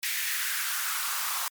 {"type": "noise with high-pass filter sweep", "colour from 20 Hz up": "white", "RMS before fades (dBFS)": -30, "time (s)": [0.03, 1.48], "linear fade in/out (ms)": 0, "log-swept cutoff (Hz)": [2000, 1000], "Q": 3.1, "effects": ["MP3 96 kbps"]}